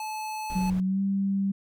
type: tone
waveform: square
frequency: 864 Hz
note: A5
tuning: 32 cents flat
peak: -32 dBFS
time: 0-0.7 s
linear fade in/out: 2 ms
type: noise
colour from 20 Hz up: brown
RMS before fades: -38 dBFS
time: 0.5-0.8 s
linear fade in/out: 0 ms
type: tone with pitch glide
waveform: sine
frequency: 185.4 to 196.2 Hz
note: F#3 to G3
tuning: +4 to +2 cents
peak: -23 dBFS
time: 0.55-1.52 s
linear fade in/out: 10 ms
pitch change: +98 cents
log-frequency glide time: 0.81-1.01 s
effects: none